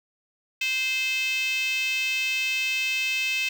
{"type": "tone with high-pass filter", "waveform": "5% pulse", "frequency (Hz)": 520, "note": "C5", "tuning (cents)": -11, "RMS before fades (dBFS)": -26, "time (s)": [0.61, 3.49], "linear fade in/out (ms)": 5, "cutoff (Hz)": 2500, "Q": 8, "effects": []}